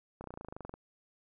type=slowing click train; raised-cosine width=1 ms; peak=-29 dBFS; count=15; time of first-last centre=0.21-0.74 s; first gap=31 ms; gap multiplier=1.03; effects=none